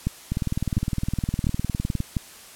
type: two click trains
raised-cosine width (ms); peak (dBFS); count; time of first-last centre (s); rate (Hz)
5; -10 / -12; 4 / 34; 0.07-2.168 / 0.32-2.004; 1.43 / 19.6
effects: white hiss -45 dBFS RMS until 2.55 s + low-pass 12000 Hz 12 dB/octave